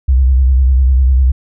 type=tone with vibrato; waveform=sine; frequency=64.9 Hz; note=C2; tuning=13 cents flat; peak=-6 dBFS; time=0.08-1.32 s; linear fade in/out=10 ms; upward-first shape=square; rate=10 Hz; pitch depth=63 cents each way; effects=none